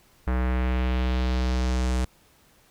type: tone with low-pass filter sweep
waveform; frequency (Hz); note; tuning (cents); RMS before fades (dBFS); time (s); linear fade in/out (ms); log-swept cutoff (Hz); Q
square; 62.9; B1; +32; -24; 0.27-2.05; 5; 1600 to 8800; 1.5
effects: pink hiss -59 dBFS RMS until 2.7 s